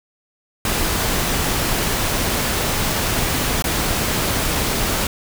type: noise with dropouts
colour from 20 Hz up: pink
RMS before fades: -20 dBFS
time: 0.65-5.07 s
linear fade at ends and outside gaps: 2 ms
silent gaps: 3.623-3.641 s
effects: none